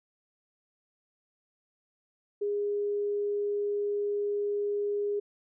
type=tone; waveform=sine; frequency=410 Hz; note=G#4; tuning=22 cents flat; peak=-27 dBFS; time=2.41-5.2 s; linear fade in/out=10 ms; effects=none